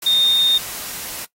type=tone in noise; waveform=sine; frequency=3660 Hz; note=A#7; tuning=32 cents flat; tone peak=-12 dBFS; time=0.06-0.58 s; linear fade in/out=5 ms; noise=white; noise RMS=-30 dBFS; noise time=0.02-1.25 s; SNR=+15 dB; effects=noise-tail reverb RT60 0.1 s tail -17 dB re dry + AAC 48 kbps